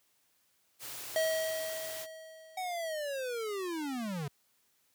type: band-stop noise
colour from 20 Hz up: white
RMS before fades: -43 dBFS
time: 0.79-2.07 s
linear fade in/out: 50 ms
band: 160 to 260 Hz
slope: 96 dB/octave
type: tone with exponential decay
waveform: square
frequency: 640 Hz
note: D#5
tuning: 49 cents sharp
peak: -27 dBFS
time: 1.16-3.23 s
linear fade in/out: 1 ms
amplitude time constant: 450 ms
type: linear sweep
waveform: square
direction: down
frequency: 757 to 135.1 Hz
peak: -35 dBFS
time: 2.57-4.28 s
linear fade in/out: 5 ms
effects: white hiss -72 dBFS RMS until 4.94 s + high-pass 80 Hz 12 dB/octave